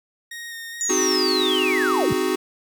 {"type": "tone with vibrato", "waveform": "sawtooth", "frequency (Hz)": 1856, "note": "A#6", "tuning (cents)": -8, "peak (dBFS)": -29, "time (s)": [0.31, 1.16], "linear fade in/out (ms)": 5, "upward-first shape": "square", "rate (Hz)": 2.4, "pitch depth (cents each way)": 13}
{"type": "linear sweep", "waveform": "sine", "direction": "down", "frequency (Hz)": [7040, 77.78], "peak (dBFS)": -21, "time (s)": [0.81, 2.13], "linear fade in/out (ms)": 0}
{"type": "chord", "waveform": "square", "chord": "Ab dominant seventh", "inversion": "first", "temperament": "equal", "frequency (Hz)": [261.6, 311.1, 370, 415.3], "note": ["C4", "Eb4", "Gb4", "Ab4"], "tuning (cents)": [0, 0, 0, 0], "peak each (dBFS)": [-29, -28, -23, -28], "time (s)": [0.89, 2.36], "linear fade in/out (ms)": 10}
{"effects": []}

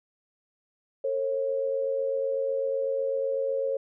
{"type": "tone pair together", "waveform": "sine", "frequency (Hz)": [453, 541], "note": ["A#4", "C#5"], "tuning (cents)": [-50, -42], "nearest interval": "minor third", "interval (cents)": 308, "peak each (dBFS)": [-31, -26], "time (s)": [1.04, 3.77], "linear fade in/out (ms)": 5, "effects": []}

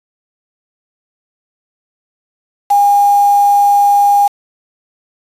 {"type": "tone with quantisation", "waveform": "sine", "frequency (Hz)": 811, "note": "G#5", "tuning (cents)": -41, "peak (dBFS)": -6, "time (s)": [2.7, 4.28], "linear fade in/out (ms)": 10, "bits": 4, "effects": ["resampled to 32000 Hz"]}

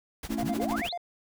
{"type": "noise with tremolo", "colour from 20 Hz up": "pink", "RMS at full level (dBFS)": -37, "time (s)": [0.23, 0.89], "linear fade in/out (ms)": 2, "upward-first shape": "sine", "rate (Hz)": 13, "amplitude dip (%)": 90}
{"type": "chord", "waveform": "triangle", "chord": "A major", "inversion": "none", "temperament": "equal with one note detuned", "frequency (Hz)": [220, 277.2, 334.6], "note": ["A3", "C#4", "E4"], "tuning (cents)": [0, 0, 26], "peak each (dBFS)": [-30, -31, -35], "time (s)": [0.29, 0.82], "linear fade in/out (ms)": 10}
{"type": "tone bursts", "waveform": "triangle", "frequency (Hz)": 698.5, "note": "F5", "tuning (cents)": 0, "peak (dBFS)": -29, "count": 6, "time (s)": [0.38, 0.976], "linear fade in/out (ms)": 2, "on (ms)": 51, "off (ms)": 58}
{"type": "exponential sweep", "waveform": "sine", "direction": "up", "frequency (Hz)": [114.7, 4500], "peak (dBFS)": -32, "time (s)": [0.42, 0.93], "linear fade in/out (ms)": 10}
{"effects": []}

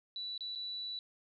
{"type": "tone with dropouts", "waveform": "sine", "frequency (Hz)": 3951, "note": "B7", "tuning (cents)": 0, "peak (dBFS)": -38, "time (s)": [0.16, 0.99], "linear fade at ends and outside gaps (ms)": 1, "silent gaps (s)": [[0.378, 0.407], [0.551, 0.557]], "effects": []}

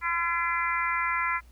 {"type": "harmonic tone", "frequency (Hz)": 340, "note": "F4", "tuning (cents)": -46, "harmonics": [3, 4, 5, 6, 7], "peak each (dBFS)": [-30, -30, -34, -30, -35], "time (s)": [0.01, 1.41], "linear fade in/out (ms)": 50, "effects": ["added 60 Hz sine -50 dBFS peak until 1.51 s", "pink hiss -63 dBFS RMS until 1.51 s"]}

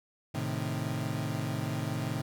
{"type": "chord", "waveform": "30% pulse", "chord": "A diminished", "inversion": "none", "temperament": "equal", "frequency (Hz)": [110, 130.81, 155.56], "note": ["A2", "C3", "Eb3"], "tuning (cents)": [0, 0, 0], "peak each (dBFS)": -33, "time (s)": [0.34, 2.22], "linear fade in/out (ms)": 10, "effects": []}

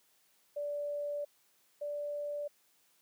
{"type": "tone pair in turn", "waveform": "sine", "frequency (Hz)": [582, 584.2], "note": ["D5", "D5"], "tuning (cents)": [-16, -9], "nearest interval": "unison", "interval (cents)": 7, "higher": "second", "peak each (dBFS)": [-34, -35], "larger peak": "first", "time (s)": [[0.56, 1.25], [1.81, 2.48]], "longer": "first", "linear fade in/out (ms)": 10, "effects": ["white hiss -70 dBFS RMS until 3.01 s", "high-pass 150 Hz 12 dB/octave"]}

